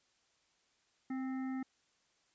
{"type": "harmonic tone with a mistuned harmonic", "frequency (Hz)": 261.6, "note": "C4", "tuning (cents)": 0, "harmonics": [1, 3, 5, 7, 8], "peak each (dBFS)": [-36, -50, -54, -55, -59], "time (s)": [1.1, 1.63], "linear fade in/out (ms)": 5, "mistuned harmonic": 3, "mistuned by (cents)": 19, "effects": ["white hiss -74 dBFS RMS until 2.34 s", "resampled to 16000 Hz"]}